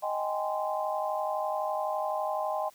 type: chord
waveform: sine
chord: Ab major seventh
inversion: second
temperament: just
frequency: 623 / 778.7 / 830.6 / 1038.3 Hz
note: Eb5 / G5 / Ab5 / C6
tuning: +2 / -12 / 0 / -14 cents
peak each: -32 / -34 / -35 / -35 dBFS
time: 0.02-2.7 s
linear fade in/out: 20 ms
effects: white hiss -59 dBFS RMS until 2.74 s